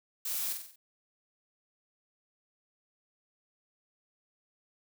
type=noise with echo; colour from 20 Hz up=blue; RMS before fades=-35 dBFS; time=0.25-0.53 s; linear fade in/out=5 ms; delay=46 ms; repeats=5; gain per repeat=-5 dB; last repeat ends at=0.76 s; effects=none